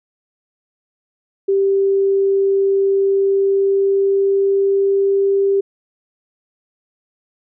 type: tone with pitch glide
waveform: sine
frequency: 392 to 394.5 Hz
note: G4 to G4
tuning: 0 to +11 cents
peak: -12 dBFS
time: 1.48-5.61 s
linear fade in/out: 10 ms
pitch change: +11 cents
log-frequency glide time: 2.92-5.46 s
effects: none